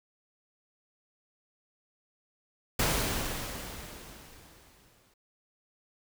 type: noise with exponential decay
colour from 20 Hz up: pink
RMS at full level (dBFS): -26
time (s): 2.79-5.14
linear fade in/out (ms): 5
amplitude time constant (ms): 510
effects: none